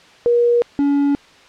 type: tone pair in turn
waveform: sine / triangle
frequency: 477 / 283.6 Hz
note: A#4 / C#4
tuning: +40 / +40 cents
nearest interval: major sixth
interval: 900 cents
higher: first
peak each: -11 dBFS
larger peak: neither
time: 0.26-0.62 / 0.79-1.15 s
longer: neither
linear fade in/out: 0 ms
effects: white hiss -46 dBFS RMS until 1.48 s + low-pass 4000 Hz 12 dB/octave